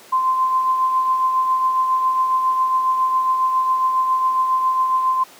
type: tone with tremolo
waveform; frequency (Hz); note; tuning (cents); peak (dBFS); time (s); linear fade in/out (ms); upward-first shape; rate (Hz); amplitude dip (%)
sine; 1038; C6; -14; -13; 0.12-5.24; 10; triangle; 7.3; 45
effects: pink hiss -44 dBFS RMS until 5.39 s + high-pass 300 Hz 12 dB/octave